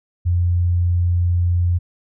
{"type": "tone", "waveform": "sine", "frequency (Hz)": 87.7, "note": "F2", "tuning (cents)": 8, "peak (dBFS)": -14, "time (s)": [0.25, 1.79], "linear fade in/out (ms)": 20, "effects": []}